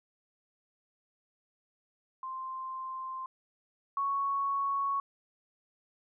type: tone pair in turn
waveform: sine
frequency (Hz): 1046.5 / 1109.9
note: C6 / C#6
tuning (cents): 0 / +2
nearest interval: minor second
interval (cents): 102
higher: second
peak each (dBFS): -36 / -28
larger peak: second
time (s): 2.23-3.26 / 3.97-5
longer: neither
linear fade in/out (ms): 2
effects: none